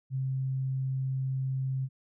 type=tone; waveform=sine; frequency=132.4 Hz; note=C3; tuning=21 cents sharp; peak=-28 dBFS; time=0.1-1.89 s; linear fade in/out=50 ms; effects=none